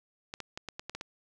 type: clicks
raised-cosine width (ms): 0.2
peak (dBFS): -21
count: 8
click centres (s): 0.339 / 0.403 / 0.575 / 0.687 / 0.795 / 0.896 / 0.95 / 1.011
effects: none